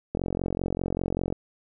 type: click train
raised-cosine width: 2 ms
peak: -14 dBFS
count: 54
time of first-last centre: 0.15-1.325 s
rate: 45.1 Hz
effects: none